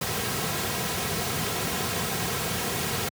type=noise with comb filter; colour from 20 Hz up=pink; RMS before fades=-28 dBFS; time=0.01-3.09 s; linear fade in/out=5 ms; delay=3.4 ms; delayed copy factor=-0.5; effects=high-pass 100 Hz 12 dB/octave